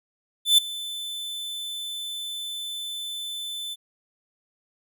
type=tone with ADSR envelope; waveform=45% pulse; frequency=3520 Hz; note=A7; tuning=in tune; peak=-12 dBFS; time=0.45-3.76 s; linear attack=130 ms; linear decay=8 ms; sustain=-19 dB; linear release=33 ms; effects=none